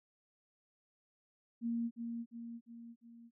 sine tone with echo, 233.2 Hz, A#3, 1 cent sharp, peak -33 dBFS, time 1.61-1.91 s, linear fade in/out 50 ms, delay 350 ms, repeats 4, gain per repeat -5 dB, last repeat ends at 3.31 s, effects none

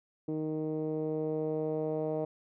10% pulse tone with low-pass filter sweep, 155.56 Hz, D#3, in tune, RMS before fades -33 dBFS, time 0.28-2.25 s, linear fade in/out 5 ms, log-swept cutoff 370 to 570 Hz, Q 2.8, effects none

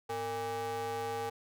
square ring-modulated tone, 177.5 Hz, F3, 28 cents sharp, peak -32 dBFS, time 0.09-1.3 s, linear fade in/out 10 ms, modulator 636 Hz, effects none

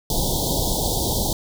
pink band-stop noise, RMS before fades -22 dBFS, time 0.1-1.33 s, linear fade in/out 2 ms, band 940 to 3300 Hz, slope 96 dB/octave, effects none

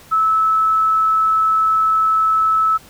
sine tone, 1304 Hz, E6, 19 cents flat, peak -12 dBFS, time 0.11-2.78 s, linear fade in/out 20 ms, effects pink hiss -44 dBFS RMS until 2.89 s

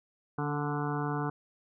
harmonic tone with a mistuned harmonic, 146.83 Hz, D3, in tune, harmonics 1 / 2 / 3 / 5 / 6 / 7 / 8 / 9 / 10, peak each -33 / -36 / -38 / -40 / -41 / -41 / -42 / -43 / -43 dBFS, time 0.38-1.3 s, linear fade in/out 5 ms, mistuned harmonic 2, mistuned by -26 cents, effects none

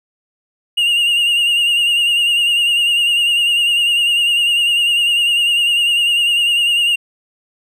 triangle tone with vibrato, 2828 Hz, F7, 21 cents sharp, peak -10 dBFS, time 0.77-6.96 s, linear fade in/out 10 ms, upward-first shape sine, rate 10 Hz, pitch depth 44 cents each way, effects none

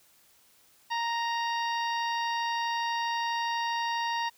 harmonic tone, 932.3 Hz, A#5, in tune, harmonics 1 / 2 / 3 / 4 / 5 / 6, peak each -29 / -35 / -39 / -41 / -43 / -45 dBFS, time 0.9-4.3 s, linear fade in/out 20 ms, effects white hiss -62 dBFS RMS until 4.37 s

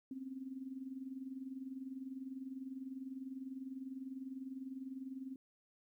sine tone with tremolo, 263.9 Hz, C4, 15 cents sharp, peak -40 dBFS, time 0.11-5.36 s, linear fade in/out 2 ms, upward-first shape sine, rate 20 Hz, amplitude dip 70%, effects 13-bit

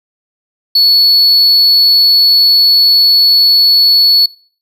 triangle tone, 4411 Hz, C#8, 9 cents flat, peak -4 dBFS, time 0.75-4.26 s, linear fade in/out 5 ms, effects noise-tail reverb RT60 0.5 s tail -23 dB re dry

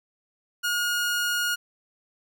sawtooth tone, 1434 Hz, F6, 45 cents sharp, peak -20 dBFS, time 0.63-1.56 s, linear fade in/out 20 ms, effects none

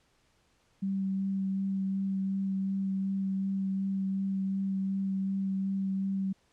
sine tone with vibrato, 193.4 Hz, G3, 23 cents flat, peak -28 dBFS, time 0.82-6.33 s, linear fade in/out 10 ms, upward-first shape sine, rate 2.7 Hz, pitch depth 11 cents each way, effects pink hiss -69 dBFS RMS until 6.52 s + low-pass 8000 Hz 12 dB/octave

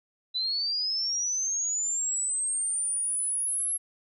sine linear sweep, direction up, 3951 to 11175 Hz, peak -26 dBFS, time 0.34-3.78 s, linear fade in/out 20 ms, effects none

